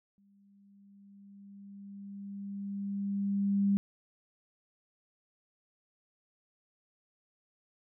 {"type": "tone with exponential growth", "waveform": "sine", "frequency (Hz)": 199.4, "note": "G3", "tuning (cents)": 30, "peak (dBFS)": -23, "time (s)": [0.18, 3.77], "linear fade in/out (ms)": 0, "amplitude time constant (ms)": 780, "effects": []}